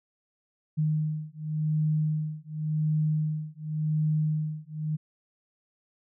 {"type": "beating tone pair", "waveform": "sine", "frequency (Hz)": [153.7, 154.6], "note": ["D#3", "D#3"], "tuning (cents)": [-21, -11], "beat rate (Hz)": 0.9, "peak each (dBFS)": -28, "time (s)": [0.77, 4.97], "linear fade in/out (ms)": 20, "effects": []}